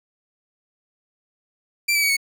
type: tone with pitch steps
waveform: sawtooth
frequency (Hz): 2349 / 2303 / 2259 / 2215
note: D7 / D7 / C#7 / C#7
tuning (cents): 0 / -34 / +32 / -2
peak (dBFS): -14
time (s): 1.88-2.168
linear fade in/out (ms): 10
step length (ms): 72
effects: none